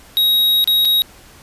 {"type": "tone with dropouts", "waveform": "square", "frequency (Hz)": 3800, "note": "A#7", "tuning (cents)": 33, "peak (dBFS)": -12, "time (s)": [0.17, 1.02], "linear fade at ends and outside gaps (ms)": 0, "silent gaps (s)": [[0.642, 0.675], [0.85, 0.854]], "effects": ["pink hiss -44 dBFS RMS until 1.42 s", "resampled to 32000 Hz"]}